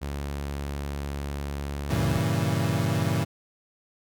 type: tone with pitch glide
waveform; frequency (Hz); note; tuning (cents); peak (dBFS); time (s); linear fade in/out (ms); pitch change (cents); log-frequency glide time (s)
sawtooth; 70.9 to 71.6; C#2 to D2; +40 to -43; -26; 0.01-2.2; 20; +17; 1.61-1.98
type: chord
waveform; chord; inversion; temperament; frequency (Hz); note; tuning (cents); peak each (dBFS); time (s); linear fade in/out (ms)
35% pulse; G diminished seventh; none; equal; 98 / 116.54 / 138.59 / 164.81; G2 / Bb2 / Db3 / Fb3; 0 / 0 / 0 / 0; -27; 1.89-3.25; 20
effects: none